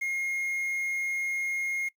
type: tone with quantisation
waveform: triangle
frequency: 2143 Hz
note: C7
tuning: 41 cents sharp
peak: -26 dBFS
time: 0.01-1.89 s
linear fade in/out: 10 ms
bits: 9
effects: noise-tail reverb RT60 0.1 s tail -21 dB re dry